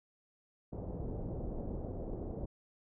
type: low-pass noise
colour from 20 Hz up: pink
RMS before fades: -40 dBFS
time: 0.72-2.46 s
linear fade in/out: 10 ms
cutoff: 600 Hz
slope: 24 dB/octave
effects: none